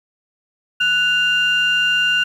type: tone pair together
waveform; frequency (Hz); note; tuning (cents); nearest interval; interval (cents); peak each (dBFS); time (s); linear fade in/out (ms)
sine; 1480 / 2794; F#6 / F7; 0 / 0; major seventh; 1100; -16 / -15; 0.8-2.24; 10
effects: tanh soft clip ceiling -9 dBFS + 8-bit